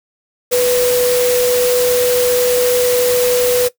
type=tone in noise; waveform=sine; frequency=493.6 Hz; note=B4; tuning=1 cent flat; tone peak=-11 dBFS; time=0.51-3.69 s; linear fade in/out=20 ms; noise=white; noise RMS=-20 dBFS; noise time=0.51-3.69 s; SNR=+6 dB; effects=noise-tail reverb RT60 0.1 s tail -17 dB re dry